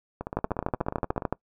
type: two click trains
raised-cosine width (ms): 1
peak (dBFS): -11 / -18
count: 14 / 18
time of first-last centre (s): 0.37-1.326 / 0.21-1.222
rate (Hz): 13.6 / 16.8
effects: noise-tail reverb RT60 0.1 s tail -24 dB re dry